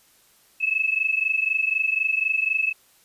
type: tone pair together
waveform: sine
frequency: 2586 / 2610 Hz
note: E7 / E7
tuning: -34 / -18 cents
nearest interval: unison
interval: 16 cents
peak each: -23 dBFS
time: 0.6-2.73 s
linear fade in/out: 20 ms
effects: white hiss -58 dBFS RMS until 3.04 s + resampled to 32000 Hz